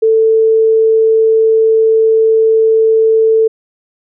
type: tone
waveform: sine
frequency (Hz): 444.1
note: A4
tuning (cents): +16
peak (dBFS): -6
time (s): 0.02-3.48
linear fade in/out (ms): 10
effects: none